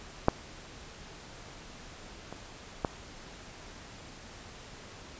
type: clicks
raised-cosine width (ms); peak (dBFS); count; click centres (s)
1; -6 / -26 / -13; 3; 0.284 / 2.326 / 2.848
effects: pink hiss -48 dBFS RMS until 5.19 s + resampled to 16000 Hz